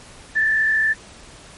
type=tone with frequency modulation; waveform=sine; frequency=1760 Hz; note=A6; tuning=in tune; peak=-15 dBFS; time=0.35-0.94 s; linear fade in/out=20 ms; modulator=45 Hz; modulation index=0.67; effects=pink hiss -43 dBFS RMS until 1.57 s + MP3 48 kbps